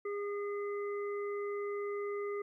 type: harmonic tone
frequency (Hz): 407.8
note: G#4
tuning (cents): -32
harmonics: 1 / 3 / 5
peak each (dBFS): -35 / -45 / -49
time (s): 0.05-2.42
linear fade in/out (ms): 5
effects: 13-bit